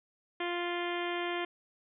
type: harmonic tone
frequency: 349.2 Hz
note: F4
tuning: in tune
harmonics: 1 / 2 / 3 / 4 / 5 / 6 / 7 / 8 / 9 / 10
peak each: -35 / -39 / -41 / -45 / -42 / -42 / -45 / -49 / -44 / -52 dBFS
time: 0.4-1.45 s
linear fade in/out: 5 ms
effects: none